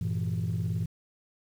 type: chord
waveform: sine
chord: E diminished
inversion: first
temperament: equal with one note detuned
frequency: 98 / 116.54 / 165.58 Hz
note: G2 / Bb2 / E3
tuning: 0 / 0 / +8 cents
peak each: -30 dBFS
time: 0.01-0.86 s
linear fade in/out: 5 ms
effects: tanh soft clip ceiling -23 dBFS + 9-bit